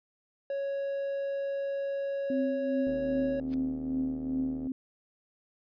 triangle tone, 554.4 Hz, C#5, in tune, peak -28 dBFS, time 0.5-3.4 s, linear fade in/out 2 ms
sine tone with tremolo, 262.2 Hz, C4, 4 cents sharp, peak -26 dBFS, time 2.3-4.72 s, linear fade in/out 2 ms, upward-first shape triangle, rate 2.5 Hz, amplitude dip 65%
click train, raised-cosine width 2 ms, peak -31 dBFS, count 140, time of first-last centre 2.87-4.671 s, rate 77.2 Hz
white noise with exponential growth, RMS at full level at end -44 dBFS, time 3.46-3.54 s, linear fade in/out 0 ms, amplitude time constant 16 ms
effects resampled to 11025 Hz

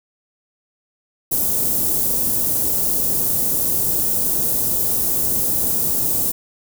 white band-stop noise, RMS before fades -19 dBFS, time 1.31-6.32 s, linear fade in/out 10 ms, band 440 to 11000 Hz, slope 12 dB/octave, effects none

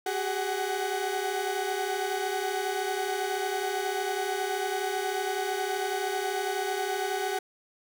30% pulse tone cluster, 378.1 / 410.7 / 747 Hz, F#4 / G#4 / F#5, +38 / -19 / +16 cents, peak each -30 dBFS, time 0.06-7.39 s, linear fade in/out 5 ms, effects none

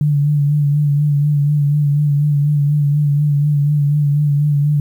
sine tone with vibrato, 145.9 Hz, D3, 11 cents flat, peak -11 dBFS, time 0.01-4.8 s, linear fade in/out 2 ms, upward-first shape sine, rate 4.1 Hz, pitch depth 39 cents each way, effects 8-bit

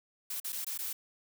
blue noise with dropouts, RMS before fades -37 dBFS, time 0.3-0.93 s, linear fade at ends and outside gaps 5 ms, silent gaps 0.401-0.444 / 0.523-0.527 / 0.646-0.666 / 0.777-0.788 s, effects none

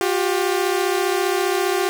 sawtooth tone pair together, 356.8 / 391.8 Hz, F4 / G4, +37 / -1 cents, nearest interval major second, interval 162 cents, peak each -17 dBFS, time 0.01-1.89 s, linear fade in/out 0 ms, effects none

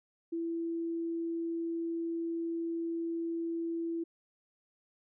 sine tone, 333.4 Hz, E4, 20 cents sharp, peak -32 dBFS, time 0.32-4.04 s, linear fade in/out 10 ms, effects none

